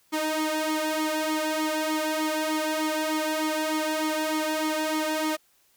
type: tone with flanger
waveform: sawtooth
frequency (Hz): 311.1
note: D#4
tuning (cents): 0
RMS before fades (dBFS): -27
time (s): 0.12-5.37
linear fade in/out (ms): 20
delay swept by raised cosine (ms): 0.9 to 2.1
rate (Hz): 3.3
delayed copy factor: +0.75
effects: white hiss -64 dBFS RMS until 5.76 s

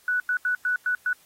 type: tone bursts at uneven times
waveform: sine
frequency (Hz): 1480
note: F#6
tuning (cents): 0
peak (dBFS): -21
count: 6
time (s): 0.08-0.2 / 0.29-0.37 / 0.45-0.55 / 0.65-0.76 / 0.86-0.95 / 1.06-1.13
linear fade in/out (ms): 2
effects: white hiss -58 dBFS RMS until 1.25 s + AAC 48 kbps

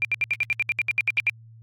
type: tone bursts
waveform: sine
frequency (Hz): 2382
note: D7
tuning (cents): +24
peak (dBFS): -19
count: 14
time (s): 0.02-1.296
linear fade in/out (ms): 0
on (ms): 28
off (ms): 68
effects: added 113 Hz sine -45 dBFS peak until 1.62 s + AAC 48 kbps

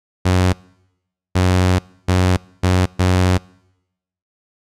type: tone bursts at uneven times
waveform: sawtooth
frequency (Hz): 91.6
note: F#2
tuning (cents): -17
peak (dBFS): -8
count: 5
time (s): 0.25-0.53 / 1.35-1.79 / 2.08-2.37 / 2.63-2.86 / 2.99-3.38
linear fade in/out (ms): 10
effects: noise-tail reverb RT60 0.9 s tail -25 dB re dry + low-pass 9000 Hz 12 dB/octave

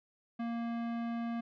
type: tone with tanh clipping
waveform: sine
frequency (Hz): 233.1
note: A#3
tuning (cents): 0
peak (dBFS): -36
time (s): 0.39-1.41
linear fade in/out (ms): 10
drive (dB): 18
effects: none

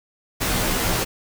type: noise with comb filter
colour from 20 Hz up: pink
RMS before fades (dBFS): -22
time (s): 0.4-1.05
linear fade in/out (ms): 20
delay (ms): 14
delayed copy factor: -0.8
effects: none

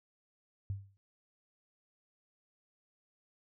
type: tone with exponential decay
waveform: sine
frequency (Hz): 98.6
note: G2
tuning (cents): +11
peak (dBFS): -31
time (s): 0.7-0.97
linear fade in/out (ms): 0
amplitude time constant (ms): 57
effects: none

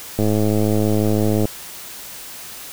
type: click train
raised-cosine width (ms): 2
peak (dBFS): -6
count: 135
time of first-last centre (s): 0.19-1.454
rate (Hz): 106
effects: white hiss -35 dBFS RMS until 2.72 s

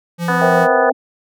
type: tone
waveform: square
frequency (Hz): 171.6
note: F3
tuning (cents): -30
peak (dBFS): -19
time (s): 0.18-0.68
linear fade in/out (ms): 50
type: harmonic tone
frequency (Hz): 246.9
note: B3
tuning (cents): 0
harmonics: 2 / 3 / 4 / 5 / 6 / 7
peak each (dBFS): -22 / -22 / -22 / -22 / -22 / -22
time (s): 0.28-0.9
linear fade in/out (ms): 5
type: tone with vibrato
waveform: sine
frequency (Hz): 260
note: C4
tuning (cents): -11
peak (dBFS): -26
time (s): 0.29-0.93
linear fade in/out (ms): 10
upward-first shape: sine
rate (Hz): 9.8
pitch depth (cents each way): 28
type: chord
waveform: sine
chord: C dominant seventh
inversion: third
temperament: just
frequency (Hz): 470.9 / 523.3 / 654.1 / 784.9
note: Bb4 / C5 / E5 / G5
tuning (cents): +18 / 0 / -14 / +2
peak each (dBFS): -18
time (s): 0.41-0.92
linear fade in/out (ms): 10
effects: none

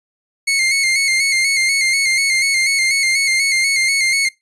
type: tone with vibrato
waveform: sawtooth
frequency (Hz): 2156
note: C#7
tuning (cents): -49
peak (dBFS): -10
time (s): 0.47-4.29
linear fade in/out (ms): 10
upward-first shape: square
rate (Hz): 4.1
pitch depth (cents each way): 41
effects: noise-tail reverb RT60 0.2 s tail -23 dB re dry + resampled to 24000 Hz

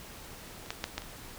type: clicks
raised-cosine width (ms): 0.2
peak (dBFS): -30 / -16 / -13 / -15 / -27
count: 5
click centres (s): 0.661 / 0.705 / 0.841 / 0.98 / 1.02
effects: pink hiss -47 dBFS RMS until 1.38 s

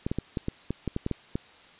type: clicks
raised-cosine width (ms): 3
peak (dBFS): -15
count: 11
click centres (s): 0.065 / 0.115 / 0.186 / 0.372 / 0.484 / 0.706 / 0.877 / 0.964 / 1.064 / 1.113 / 1.355
effects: white hiss -53 dBFS RMS until 1.79 s + resampled to 8000 Hz

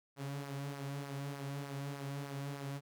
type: tone with flanger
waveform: sawtooth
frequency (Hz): 140.1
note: C#3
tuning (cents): +19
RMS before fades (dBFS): -42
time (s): 0.16-2.81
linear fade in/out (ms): 50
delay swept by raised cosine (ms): 0.27 to 4.87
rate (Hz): 3.3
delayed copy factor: -0.5
effects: none

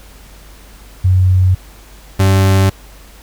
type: tone pair in turn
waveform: sine / 40% pulse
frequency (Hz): 92.5 / 96.32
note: F#2 / G2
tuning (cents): 0 / -30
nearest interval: minor second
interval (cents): 70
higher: second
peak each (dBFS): -7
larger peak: neither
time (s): 1.04-1.55 / 2.19-2.7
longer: neither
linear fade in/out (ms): 10
effects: added 49 Hz sine -38 dBFS peak until 3.22 s + pink hiss -42 dBFS RMS until 3.22 s

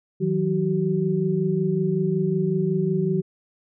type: tone cluster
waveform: sine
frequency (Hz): 158.9 / 184.3 / 379.6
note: D#3 / F#3 / F#4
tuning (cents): +37 / -7 / +44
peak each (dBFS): -24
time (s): 0.2-3.22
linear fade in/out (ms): 20
effects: none

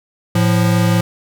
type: tone pair together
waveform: square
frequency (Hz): 109.93 / 174.5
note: A2 / F3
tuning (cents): -1 / -1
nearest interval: minor sixth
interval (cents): 800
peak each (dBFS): -15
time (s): 0.35-1.01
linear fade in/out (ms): 5
effects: none

